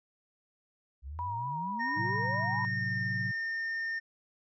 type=exponential sweep; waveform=sine; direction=up; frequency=62.8 to 989 Hz; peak=-38 dBFS; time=1.02-2.67 s; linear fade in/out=50 ms
type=tone with vibrato; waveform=sine; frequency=959 Hz; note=A#5; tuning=49 cents sharp; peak=-33 dBFS; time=1.19-2.65 s; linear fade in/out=0 ms; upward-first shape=triangle; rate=4.4 Hz; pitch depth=57 cents each way
type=tone with pitch glide; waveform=triangle; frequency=1844 to 1817.6 Hz; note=A#6 to A#6; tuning=-19 to -44 cents; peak=-30 dBFS; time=1.79-4 s; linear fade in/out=20 ms; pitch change=-25 cents; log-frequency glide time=2.59-2.95 s
type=chord; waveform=sine; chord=F# diminished; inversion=first; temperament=equal; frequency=110 / 130.81 / 185 Hz; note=A2 / C3 / F#3; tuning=0 / 0 / 0 cents; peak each=-36 / -38 / -39 dBFS; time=1.96-3.32 s; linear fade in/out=20 ms
effects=resampled to 16000 Hz